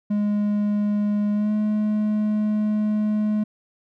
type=tone with pitch glide; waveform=triangle; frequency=207.3 to 212.1 Hz; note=G#3 to G#3; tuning=-3 to +37 cents; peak=-17 dBFS; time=0.1-3.44 s; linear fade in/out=10 ms; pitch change=+40 cents; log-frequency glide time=1.33-1.52 s; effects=none